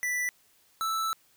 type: tone pair in turn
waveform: square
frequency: 1975.5 / 1318.5 Hz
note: B6 / E6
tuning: 0 / 0 cents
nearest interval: perfect fifth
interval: 700 cents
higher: first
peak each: -28 dBFS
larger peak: neither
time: 0.03-0.29 / 0.81-1.13 s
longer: second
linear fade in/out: 0 ms
effects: white hiss -64 dBFS RMS until 1.36 s